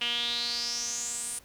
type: tone with band-pass filter sweep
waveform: sawtooth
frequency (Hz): 238.5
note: A#3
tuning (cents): +40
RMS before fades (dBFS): -32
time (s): 0.01-1.39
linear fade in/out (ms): 5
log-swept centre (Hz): 2900 to 9500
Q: 7.2
effects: pink hiss -57 dBFS RMS until 1.44 s